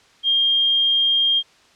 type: tone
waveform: sine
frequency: 3214 Hz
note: G7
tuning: 43 cents sharp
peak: -14 dBFS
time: 0.23-1.43 s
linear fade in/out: 50 ms
effects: white hiss -53 dBFS RMS until 1.75 s + low-pass 5000 Hz 12 dB/octave